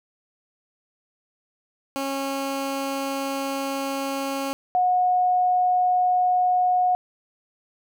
15% pulse / sine tone pair in turn, 273.6 / 727.5 Hz, C#4 / F#5, -23 / -29 cents, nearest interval octave + perfect fourth, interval 1694 cents, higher second, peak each -19 / -17 dBFS, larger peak second, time 1.96-4.53 / 4.75-6.95 s, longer first, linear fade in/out 0 ms, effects none

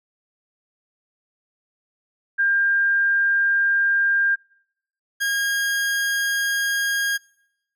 sine / 40% pulse tone pair in turn, 1600 / 1628 Hz, G6 / G#6, +35 / -35 cents, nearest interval unison, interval 30 cents, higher second, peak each -16 / -19 dBFS, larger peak first, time 2.38-4.36 / 5.2-7.18 s, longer neither, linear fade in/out 20 ms, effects noise-tail reverb RT60 0.8 s tail -26 dB re dry

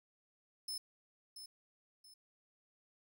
sawtooth tone with echo, 5240 Hz, E8, 11 cents flat, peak -37 dBFS, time 0.68-0.78 s, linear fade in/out 5 ms, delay 680 ms, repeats 2, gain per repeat -9 dB, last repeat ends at 2.14 s, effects none

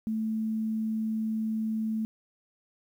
sine tone, 220 Hz, A3, in tune, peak -27 dBFS, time 0.07-2.05 s, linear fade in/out 0 ms, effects 10-bit

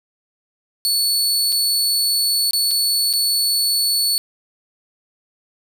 sawtooth tone with dropouts, 4435 Hz, C#8, in tune, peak -13 dBFS, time 0.85-4.18 s, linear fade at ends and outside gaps 0 ms, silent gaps 1.521-1.525 / 2.509-2.533 / 2.709-2.713 / 3.129-3.136 s, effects none

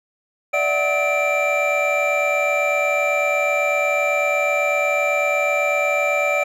triangle tone cluster, 584 / 652 / 742 / 1282 / 2353 Hz, D5 / E5 / F#5 / E6 / D7, -10 / -19 / +5 / -49 / +3 cents, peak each -19 / -25 / -25 / -26 / -19 dBFS, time 0.53-6.44 s, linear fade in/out 10 ms, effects none

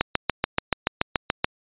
click train, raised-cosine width 0.3 ms, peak -3 dBFS, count 11, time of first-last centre 0.01-1.445 s, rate 6.97 Hz, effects resampled to 8000 Hz

